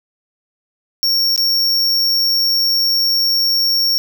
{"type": "tone with dropouts", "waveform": "square", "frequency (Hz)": 5510, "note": "F8", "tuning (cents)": -24, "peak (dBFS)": -13, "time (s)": [1.03, 3.98], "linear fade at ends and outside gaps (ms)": 0, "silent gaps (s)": [1.361, 1.378], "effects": []}